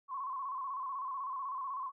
sine tone with vibrato, 1070 Hz, C6, 38 cents sharp, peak -36 dBFS, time 0.08-1.92 s, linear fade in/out 50 ms, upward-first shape square, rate 16 Hz, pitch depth 68 cents each way, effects none

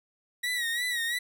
30% pulse tone with vibrato, 1915 Hz, A#6, 46 cents sharp, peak -25 dBFS, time 0.43-1.19 s, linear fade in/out 10 ms, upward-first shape sine, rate 2.9 Hz, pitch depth 72 cents each way, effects none

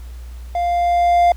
triangle tone with level ramp, 698.5 Hz, F5, in tune, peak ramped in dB -15 to -7 dBFS, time 0.55-1.32 s, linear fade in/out 2 ms, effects added 60 Hz sine -30 dBFS peak until 1.36 s + pink hiss -49 dBFS RMS until 1.36 s

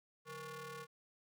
sawtooth ring-modulated tone, 323.1 Hz, E4, 35 cents flat, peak -39 dBFS, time 0.25-0.87 s, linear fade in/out 50 ms, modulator 789 Hz, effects none

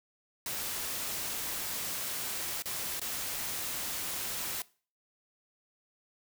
white noise with dropouts, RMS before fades -36 dBFS, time 0.46-4.62 s, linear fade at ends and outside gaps 1 ms, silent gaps 2.622-2.657 / 2.996-3.015 s, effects noise-tail reverb RT60 0.4 s tail -21 dB re dry

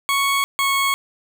20% pulse tone pair in turn, 1108.7 / 1101 Hz, C#6 / C#6, 0 / -12 cents, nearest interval unison, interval 12 cents, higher first, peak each -12 dBFS, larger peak neither, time 0.09-0.44 / 0.59-0.94 s, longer neither, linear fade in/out 0 ms, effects none

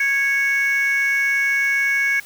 sine tone pair together, 1654.4 / 2216 Hz, G#6 / C#7, -7 / -1 cents, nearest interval perfect fourth, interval 506 cents, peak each -18 / -16 dBFS, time 0-2.2 s, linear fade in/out 5 ms, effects tanh soft clip ceiling -13 dBFS + white hiss -43 dBFS RMS until 2.25 s

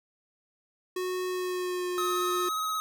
square tone with pitch glide, 366.9 to 359.3 Hz, F#4 to F4, -15 to +49 cents, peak -30 dBFS, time 0.96-2.49 s, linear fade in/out 5 ms, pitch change -36 cents, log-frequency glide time 1.27-1.92 s
square tone with vibrato, 1271 Hz, D#6, 36 cents sharp, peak -29 dBFS, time 1.98-2.8 s, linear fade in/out 0 ms, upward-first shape sine, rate 17 Hz, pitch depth 16 cents each way
effects none

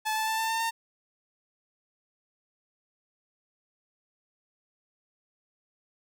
sawtooth tone with pitch steps, 867 / 875.6 / 884.2 / 892.9 / 901.7 / 910.6 Hz, A5 / A5 / A5 / A5 / A5 / A#5, -26 / -9 / +8 / +25 / +42 / -41 cents, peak -23 dBFS, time 0.05-0.71 s, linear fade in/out 20 ms, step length 110 ms, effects none

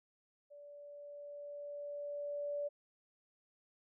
sine tone with level ramp, 579 Hz, D5, 25 cents flat, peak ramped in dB -52 to -35 dBFS, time 0.5-2.69 s, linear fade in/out 20 ms, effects none

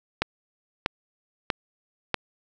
click train, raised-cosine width 0.3 ms, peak -6 dBFS, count 4, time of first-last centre 0.22-2.143 s, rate 1.56 Hz, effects none

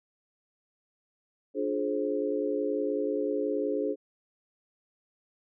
sine chord, D half-diminished seventh, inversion none, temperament just, 293.7 / 352.4 / 422.9 / 528.6 Hz, D4 / F4 / Ab4 / C5, 0 / +16 / +31 / +18 cents, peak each -32 / -36 / -30 / -33 dBFS, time 1.54-3.96 s, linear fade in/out 50 ms, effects none

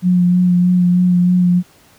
sine tone with vibrato, 178.9 Hz, F3, 42 cents sharp, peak -9 dBFS, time 0.02-1.63 s, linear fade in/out 50 ms, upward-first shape sine, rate 3.2 Hz, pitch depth 19 cents each way, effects pink hiss -49 dBFS RMS until 1.98 s + high-pass 60 Hz 12 dB/octave

